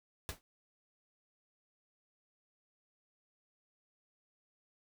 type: noise with exponential decay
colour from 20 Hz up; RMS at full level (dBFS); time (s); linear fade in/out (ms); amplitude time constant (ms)
pink; -37; 0.29-0.41; 0; 25
effects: none